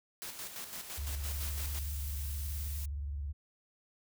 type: noise with tremolo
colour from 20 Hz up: white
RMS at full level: -42 dBFS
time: 0.22-1.79 s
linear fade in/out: 0 ms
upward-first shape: square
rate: 5.9 Hz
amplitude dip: 50%
type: tone with vibrato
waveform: sine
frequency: 71.3 Hz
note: C#2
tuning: 49 cents sharp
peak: -35 dBFS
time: 0.97-3.33 s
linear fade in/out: 20 ms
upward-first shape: square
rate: 19 Hz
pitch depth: 130 cents each way
type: noise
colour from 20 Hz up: blue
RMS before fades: -45 dBFS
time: 1.25-2.86 s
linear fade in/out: 10 ms
effects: none